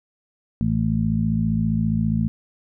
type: harmonic tone with a mistuned harmonic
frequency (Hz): 54.9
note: A1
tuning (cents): -3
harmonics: 1 / 2 / 3 / 4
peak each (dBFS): -30 / -24 / -23 / -22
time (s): 0.61-2.28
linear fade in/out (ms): 0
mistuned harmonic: 1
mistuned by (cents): +17
effects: none

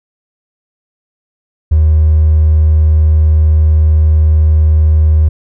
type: tone with hard clipping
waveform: triangle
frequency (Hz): 77.78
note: D#2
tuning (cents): 0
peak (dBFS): -5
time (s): 1.71-5.29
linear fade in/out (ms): 10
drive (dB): 3
effects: none

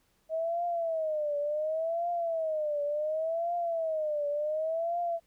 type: tone with vibrato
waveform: sine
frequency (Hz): 635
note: D#5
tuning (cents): +35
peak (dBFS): -28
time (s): 0.29-5.2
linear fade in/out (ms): 50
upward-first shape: triangle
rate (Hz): 0.69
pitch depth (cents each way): 170
effects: pink hiss -71 dBFS RMS until 5.26 s

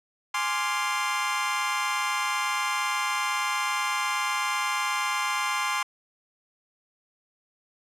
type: chord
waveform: 25% pulse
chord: D half-diminished seventh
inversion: second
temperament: equal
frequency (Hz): 830.6 / 1046.5 / 1174.7 / 1396.9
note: Ab5 / C6 / D6 / F6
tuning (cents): 0 / 0 / 0 / 0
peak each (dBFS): -29 / -24 / -29 / -30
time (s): 0.34-5.83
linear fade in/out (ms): 5
effects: low-pass 10000 Hz 12 dB/octave

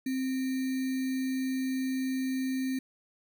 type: tone with sample-and-hold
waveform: sine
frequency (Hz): 261.6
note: C4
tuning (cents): 0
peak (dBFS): -28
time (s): 0.06-2.79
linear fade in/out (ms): 5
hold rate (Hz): 2100
effects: none

